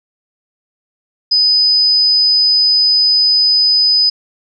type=tone; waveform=sine; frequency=5000 Hz; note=D#8; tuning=8 cents sharp; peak=-8 dBFS; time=1.31-4.1 s; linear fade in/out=10 ms; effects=none